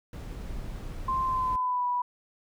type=noise; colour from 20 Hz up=brown; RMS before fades=-37 dBFS; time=0.13-1.56 s; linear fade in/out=2 ms
type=tone with pitch glide; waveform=sine; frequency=1046.5 to 982.1 Hz; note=C6 to B5; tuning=0 to -10 cents; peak=-25 dBFS; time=1.08-2.02 s; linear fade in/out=5 ms; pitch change=-110 cents; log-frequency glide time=1.22-1.86 s
effects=none